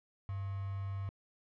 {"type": "tone with quantisation", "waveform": "sine", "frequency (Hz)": 98, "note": "G2", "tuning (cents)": 0, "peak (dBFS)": -36, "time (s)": [0.29, 1.09], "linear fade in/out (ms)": 0, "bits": 8, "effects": ["low-pass 2000 Hz 12 dB/octave"]}